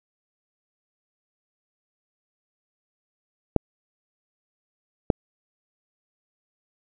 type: clicks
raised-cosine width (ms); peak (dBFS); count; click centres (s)
2; -3; 2; 3.563 / 5.102
effects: none